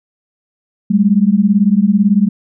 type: beating tone pair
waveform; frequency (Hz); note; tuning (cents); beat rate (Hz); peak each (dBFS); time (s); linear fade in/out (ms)
sine; 194.3 / 212.3; G3 / G#3; -15 / +38; 18; -11; 0.9-2.29; 10
effects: none